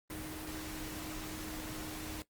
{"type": "tone in noise", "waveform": "sine", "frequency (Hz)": 311.1, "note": "D#4", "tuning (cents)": 0, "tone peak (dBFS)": -44, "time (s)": [0.1, 2.22], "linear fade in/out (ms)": 0, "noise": "pink", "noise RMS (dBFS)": -44, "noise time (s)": [0.1, 2.22], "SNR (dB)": -3, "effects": ["noise-tail reverb RT60 0.1 s tail -17 dB re dry", "Opus 32 kbps"]}